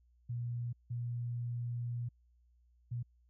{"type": "tone bursts at uneven times", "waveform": "sine", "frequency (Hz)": 120, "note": "B2", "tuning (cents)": -49, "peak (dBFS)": -35, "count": 3, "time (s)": [[0.29, 0.73], [0.9, 2.09], [2.91, 3.03]], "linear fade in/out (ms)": 10, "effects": ["added 60 Hz sine -65 dBFS peak until 3.29 s"]}